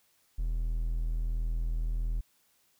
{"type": "tone", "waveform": "triangle", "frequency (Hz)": 40.71, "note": "E1", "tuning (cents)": -21, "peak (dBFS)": -26, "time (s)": [0.38, 2.21], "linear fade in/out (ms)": 10, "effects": ["white hiss -69 dBFS RMS until 2.79 s"]}